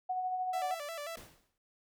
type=tone with tremolo; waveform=sine; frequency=739 Hz; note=F#5; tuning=2 cents flat; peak=-30 dBFS; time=0.09-0.75 s; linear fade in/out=10 ms; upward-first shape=sine; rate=13 Hz; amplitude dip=35%
type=tone with vibrato; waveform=sawtooth; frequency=622.3 Hz; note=D#5; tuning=in tune; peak=-35 dBFS; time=0.53-1.16 s; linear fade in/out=5 ms; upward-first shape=square; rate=5.6 Hz; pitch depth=110 cents each way
type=noise with exponential decay; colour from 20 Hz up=pink; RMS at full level=-47 dBFS; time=1.17-1.58 s; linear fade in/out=2 ms; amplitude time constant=88 ms
effects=noise-tail reverb RT60 0.3 s tail -22 dB re dry